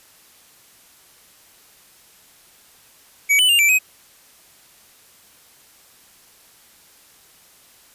square tone with pitch steps, 2268 / 2996 / 2802 / 2333 / 2525 Hz, C#7 / F#7 / F7 / D7 / D#7, +39 / +21 / +5 / -12 / +25 cents, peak -13 dBFS, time 3.29-3.79 s, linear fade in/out 20 ms, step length 100 ms, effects white hiss -51 dBFS RMS until 7.94 s + resampled to 32000 Hz

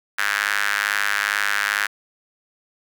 sawtooth tone with high-pass filter, 102.3 Hz, G#2, 26 cents flat, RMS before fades -22 dBFS, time 0.18-1.87 s, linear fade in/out 10 ms, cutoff 1600 Hz, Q 4, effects none

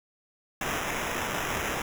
violet noise with sample-and-hold, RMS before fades -31 dBFS, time 0.61-1.82 s, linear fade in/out 2 ms, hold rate 4410 Hz, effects none

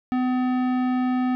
sine tone with tanh clipping, 252.9 Hz, B3, 41 cents sharp, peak -22 dBFS, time 0.12-1.35 s, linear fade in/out 0 ms, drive 16 dB, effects none

